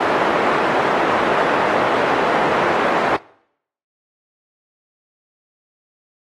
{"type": "band-pass noise", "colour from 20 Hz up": "pink", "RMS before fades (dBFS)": -18, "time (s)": [0, 3.17], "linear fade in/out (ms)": 10, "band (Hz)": [450, 1300], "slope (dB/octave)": 12, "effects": ["noise-tail reverb RT60 0.7 s tail -23 dB re dry", "AAC 32 kbps"]}